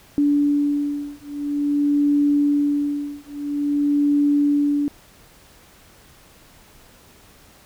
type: beating tone pair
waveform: sine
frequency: 289 / 289.49 Hz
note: D4 / D4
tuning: -28 / -25 cents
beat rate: 0.49 Hz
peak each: -20 dBFS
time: 0.18-4.88 s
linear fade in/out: 0 ms
effects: pink hiss -50 dBFS RMS until 7.65 s